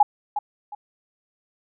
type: tone with echo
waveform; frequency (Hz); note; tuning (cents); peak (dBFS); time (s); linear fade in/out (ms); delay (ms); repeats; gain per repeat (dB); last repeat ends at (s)
sine; 830.6; G#5; 0; -10; 0-0.03; 5; 360; 2; -11; 0.75
effects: none

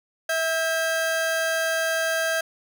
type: tone pair together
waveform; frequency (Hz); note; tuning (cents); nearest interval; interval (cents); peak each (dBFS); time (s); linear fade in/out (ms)
40% pulse; 652 / 1603.6; E5 / G6; -19 / +39; octave + major third; 1558; -24; 0.29-2.41; 5
effects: none

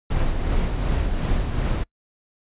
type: noise with tremolo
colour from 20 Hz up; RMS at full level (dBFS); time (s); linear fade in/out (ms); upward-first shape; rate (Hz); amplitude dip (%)
brown; -20; 0.1-1.84; 10; sine; 2.7; 40
effects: noise-tail reverb RT60 0.1 s tail -26 dB re dry + resampled to 8000 Hz

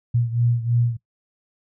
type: beating tone pair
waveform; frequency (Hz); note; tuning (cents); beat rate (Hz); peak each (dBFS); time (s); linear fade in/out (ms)
sine; 118.1 / 121.2; A#2 / B2; +23 / -32; 3.1; -19 / -23; 0.14-0.97; 10
effects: noise-tail reverb RT60 0.1 s tail -20 dB re dry

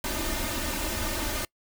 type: noise with comb filter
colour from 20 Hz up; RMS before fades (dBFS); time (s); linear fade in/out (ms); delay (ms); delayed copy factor
pink; -30; 0.04-1.45; 2; 3.3; +0.9
effects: noise-tail reverb RT60 0.1 s tail -25 dB re dry

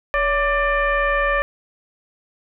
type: tone with frequency modulation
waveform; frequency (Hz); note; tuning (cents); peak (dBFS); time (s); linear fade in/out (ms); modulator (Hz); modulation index
sine; 1174.7; D6; 0; -16; 0.14-1.42; 0; 608; 1.5
effects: none

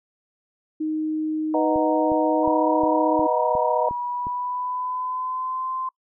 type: tone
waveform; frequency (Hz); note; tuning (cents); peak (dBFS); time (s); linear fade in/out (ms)
sine; 311.1; D#4; 0; -22; 0.8-3.27; 10
type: chord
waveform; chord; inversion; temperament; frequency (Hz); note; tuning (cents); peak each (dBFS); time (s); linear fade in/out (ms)
sine; B major seventh; none; equal; 493.9 / 622.3 / 740 / 932.3; B4 / D#5 / F#5 / A#5; 0 / 0 / 0 / 0; -25 / -23 / -27 / -25; 1.54-3.89; 2
type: click train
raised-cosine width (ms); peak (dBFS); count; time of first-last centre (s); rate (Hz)
3; -23; 8; 1.76-4.269; 2.79
type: tone with pitch glide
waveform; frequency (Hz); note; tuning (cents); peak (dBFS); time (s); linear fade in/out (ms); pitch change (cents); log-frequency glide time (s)
sine; 968 to 1037.5; B5 to C6; -35 to -15; -25; 2.43-5.89; 5; +120; 3.91-5.71
effects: noise-tail reverb RT60 0.1 s tail -23 dB re dry

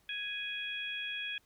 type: harmonic tone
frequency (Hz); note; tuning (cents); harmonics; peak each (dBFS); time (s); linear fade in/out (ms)
830.6; G#5; 0; 2 / 3 / 4; -42 / -39 / -40; 0.09-1.38; 2
effects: pink hiss -70 dBFS RMS until 1.45 s

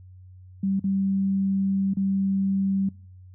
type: tone with dropouts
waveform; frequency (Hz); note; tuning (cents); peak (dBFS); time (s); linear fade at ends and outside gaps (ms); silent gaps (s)
sine; 194.4; G3; -14; -21; 0.63-2.89; 5; 0.796-0.84 / 1.937-1.969
effects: noise-tail reverb RT60 0.6 s tail -25 dB re dry + added 92 Hz sine -44 dBFS peak until 3.34 s

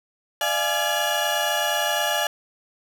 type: tone cluster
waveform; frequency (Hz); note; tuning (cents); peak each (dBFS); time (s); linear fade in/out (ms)
35% pulse; 596 / 687 / 838 / 1704 / 2891; D5 / F5 / G#5 / G#6 / F#7; +25 / -29 / +15 / +44 / -41; -26; 0.41-2.27; 2
effects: none

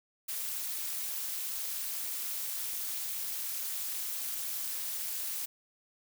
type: noise with amplitude modulation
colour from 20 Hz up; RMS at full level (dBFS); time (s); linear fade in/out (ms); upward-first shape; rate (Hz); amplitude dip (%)
blue; -33; 0.28-5.46; 10; sine; 275; 75
effects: none

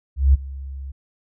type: tone with ADSR envelope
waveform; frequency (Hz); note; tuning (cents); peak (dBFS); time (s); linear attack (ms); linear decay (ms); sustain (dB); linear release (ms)
sine; 67.9; C#2; -35; -8; 0.16-0.92; 180; 18; -21; 12
effects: none

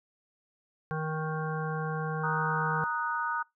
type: harmonic tone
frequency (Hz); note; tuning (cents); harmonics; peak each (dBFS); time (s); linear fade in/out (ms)
156.8; D#3; +14; 1 / 3 / 5 / 7 / 9 / 10; -32 / -37 / -39 / -40 / -42 / -42; 0.91-2.84; 0
type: chord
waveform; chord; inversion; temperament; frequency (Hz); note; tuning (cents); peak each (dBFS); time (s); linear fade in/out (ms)
sine; D# minor; second; equal; 932.3 / 1244.5 / 1480; A#5 / D#6 / F#6; 0 / 0 / 0; -33 / -33 / -33; 2.23-3.43; 10
effects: noise-tail reverb RT60 0.2 s tail -25 dB re dry

